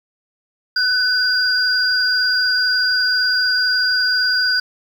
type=tone pair together; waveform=sine; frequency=1498 / 4811 Hz; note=F#6 / D8; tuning=+21 / +41 cents; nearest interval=octave + minor sixth; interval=2020 cents; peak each=-17 dBFS; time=0.76-4.6 s; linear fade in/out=5 ms; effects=7-bit